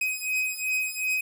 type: beating tone pair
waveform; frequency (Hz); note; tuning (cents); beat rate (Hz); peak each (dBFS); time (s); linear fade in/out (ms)
45% pulse; 2518 / 2520.7; D#7 / D#7; +20 / +22; 2.7; -29 / -29; 0.01-1.21; 5
effects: 9-bit